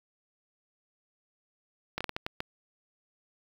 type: slowing click train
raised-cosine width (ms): 0.3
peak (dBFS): -16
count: 7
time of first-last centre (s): 1.98-2.404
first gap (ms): 26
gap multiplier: 1.4
effects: 7-bit